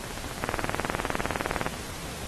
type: two click trains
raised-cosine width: 0.5 ms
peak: -10 / -21 dBFS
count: 25 / 26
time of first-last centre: 0.44-1.664 / 0.04-1.741 s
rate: 19.6 / 14.7 Hz
effects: pink hiss -38 dBFS RMS until 2.27 s + AAC 32 kbps